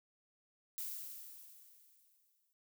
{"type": "noise with exponential decay", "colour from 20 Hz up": "violet", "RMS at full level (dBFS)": -41, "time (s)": [0.78, 2.53], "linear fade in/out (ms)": 0, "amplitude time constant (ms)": 380, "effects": ["noise-tail reverb RT60 0.2 s tail -23 dB re dry"]}